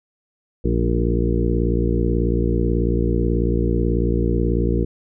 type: harmonic tone with a mistuned harmonic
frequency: 58.27 Hz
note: A#1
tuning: in tune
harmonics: 1 / 2 / 3 / 4 / 5 / 6 / 7 / 8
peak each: -20 / -24 / -25 / -28 / -27 / -25 / -28 / -28 dBFS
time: 0.64-4.85 s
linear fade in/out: 10 ms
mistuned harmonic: 4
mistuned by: -54 cents
effects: none